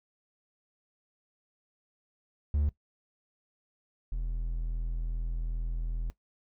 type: tone pair in turn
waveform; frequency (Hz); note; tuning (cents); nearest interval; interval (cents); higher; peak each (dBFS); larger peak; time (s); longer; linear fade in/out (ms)
triangle; 73.5 / 41.25; D2 / E1; +2 / +2; minor seventh; 1000; first; -23 / -28; first; 2.54-2.69 / 4.12-6.1; second; 0
effects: noise-tail reverb RT60 0.1 s tail -17 dB re dry